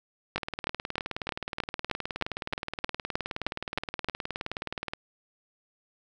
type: two click trains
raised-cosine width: 0.3 ms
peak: -16 / -11 dBFS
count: 88 / 13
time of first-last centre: 0.38-4.935 / 0.36-4.087 s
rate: 19.1 / 3.22 Hz
effects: none